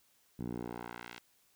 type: tone with band-pass filter sweep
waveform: 10% pulse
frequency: 59.6 Hz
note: A#1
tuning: 39 cents sharp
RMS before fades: -43 dBFS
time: 0.39-1.19 s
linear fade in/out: 5 ms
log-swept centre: 190 to 3200 Hz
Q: 0.89
effects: white hiss -70 dBFS RMS until 1.55 s